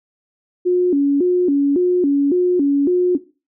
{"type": "tone with vibrato", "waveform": "sine", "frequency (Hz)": 318.5, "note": "D#4", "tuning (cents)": 41, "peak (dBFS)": -12, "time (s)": [0.65, 3.18], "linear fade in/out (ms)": 20, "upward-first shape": "square", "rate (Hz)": 1.8, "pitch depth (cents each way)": 210, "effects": ["noise-tail reverb RT60 0.3 s tail -17 dB re dry"]}